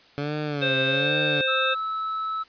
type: tone with vibrato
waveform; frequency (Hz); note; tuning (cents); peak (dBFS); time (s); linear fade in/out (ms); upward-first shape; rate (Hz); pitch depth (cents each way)
15% pulse; 142.1; C#3; +43; -20; 0.18-1.41; 0; sine; 1.2; 110
type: harmonic tone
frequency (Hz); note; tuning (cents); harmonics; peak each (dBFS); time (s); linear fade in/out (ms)
525; C5; +6; 1 / 3 / 5 / 7; -27 / -27 / -27 / -27; 0.61-1.75; 20
type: tone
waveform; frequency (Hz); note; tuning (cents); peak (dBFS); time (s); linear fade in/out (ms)
triangle; 1304; E6; -19; -24; 1.47-2.44; 20
effects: white hiss -54 dBFS RMS until 2.48 s + resampled to 11025 Hz